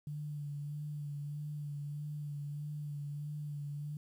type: tone with vibrato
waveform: sine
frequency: 146.83 Hz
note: D3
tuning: in tune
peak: -38 dBFS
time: 0.07-3.97 s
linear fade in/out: 2 ms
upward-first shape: sine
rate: 1.6 Hz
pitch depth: 29 cents each way
effects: 11-bit